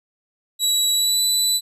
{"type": "tone with pitch glide", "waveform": "25% pulse", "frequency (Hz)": [3905, 3976], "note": ["B7", "B7"], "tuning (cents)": [-20, 11], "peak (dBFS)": -12, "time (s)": [0.59, 1.61], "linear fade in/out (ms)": 50, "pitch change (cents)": 31, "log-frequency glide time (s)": [0.92, 1.22], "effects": []}